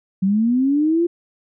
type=linear sweep; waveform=sine; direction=up; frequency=185 to 350 Hz; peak=-14 dBFS; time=0.22-1.07 s; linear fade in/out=10 ms; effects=none

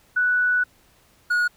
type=tone pair in turn; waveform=sine / triangle; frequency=1480 / 1449.5 Hz; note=F#6 / F#6; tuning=0 / -36 cents; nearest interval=unison; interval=36 cents; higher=first; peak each=-17 / -16 dBFS; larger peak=second; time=0.16-0.64 / 1.3-1.48 s; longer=first; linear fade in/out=10 ms; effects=pink hiss -58 dBFS RMS until 1.56 s

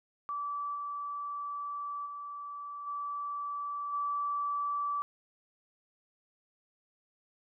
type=tone with level steps; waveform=sine; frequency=1157 Hz; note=D6; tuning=26 cents flat; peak=-33 / -35 / -39 / -34 / -30 dBFS; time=0.29-5.02 s; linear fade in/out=0 ms; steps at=0.74 / 2.05 / 2.86 / 3.92 s; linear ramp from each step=20 ms; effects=none

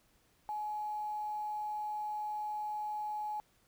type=tone with quantisation; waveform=sine; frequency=845 Hz; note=G#5; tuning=30 cents sharp; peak=-35 dBFS; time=0.49-3.4 s; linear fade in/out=0 ms; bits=10; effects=pink hiss -70 dBFS RMS until 3.67 s

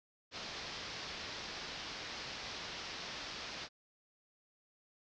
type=low-pass noise; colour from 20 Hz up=white; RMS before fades=-45 dBFS; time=0.31-3.69 s; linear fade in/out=50 ms; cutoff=5500 Hz; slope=48 dB/octave; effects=none

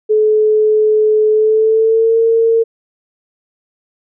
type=tone with pitch glide; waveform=sine; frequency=429.6 to 455.1 Hz; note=A4 to A#4; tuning=-41 to -42 cents; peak=-8 dBFS; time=0.09-2.64 s; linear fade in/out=20 ms; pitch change=+99 cents; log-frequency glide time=1.31-2.18 s; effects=none

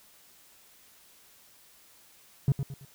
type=tone with echo; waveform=triangle; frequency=137.5 Hz; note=C#3; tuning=14 cents flat; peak=-16 dBFS; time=2.48-2.52 s; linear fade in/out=2 ms; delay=110 ms; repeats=3; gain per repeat=-9 dB; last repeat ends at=2.85 s; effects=tanh soft clip ceiling -14 dBFS + white hiss -58 dBFS RMS until 2.94 s

